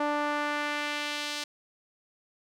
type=tone with band-pass filter sweep; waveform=sawtooth; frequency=294.5 Hz; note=D4; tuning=5 cents sharp; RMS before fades=-31 dBFS; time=0-1.44 s; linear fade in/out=5 ms; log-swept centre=870 to 4400 Hz; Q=1.1; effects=none